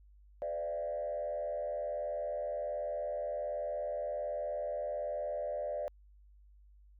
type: tone with frequency modulation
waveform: sine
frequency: 593 Hz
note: D5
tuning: 17 cents sharp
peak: -33 dBFS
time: 0.42-5.88 s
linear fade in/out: 0 ms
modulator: 81.3 Hz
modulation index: 0.91
effects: tanh soft clip ceiling -29 dBFS + added 50 Hz sine -57 dBFS peak until 6.99 s